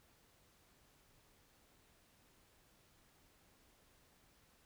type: silence
effects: pink hiss -70 dBFS RMS until 4.65 s